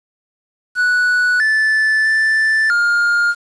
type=tone with pitch steps; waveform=triangle; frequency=1476 / 1750 / 1763 / 1413 Hz; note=F#6 / A6 / A6 / F6; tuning=-5 / -10 / +3 / +20 cents; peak=-10 dBFS; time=0.75-3.35 s; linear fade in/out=50 ms; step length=650 ms; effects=resampled to 22050 Hz + 7-bit